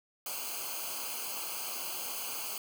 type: noise with comb filter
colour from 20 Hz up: white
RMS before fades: -38 dBFS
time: 0.26-2.58 s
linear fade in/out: 2 ms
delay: 0.54 ms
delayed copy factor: -0.95
effects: none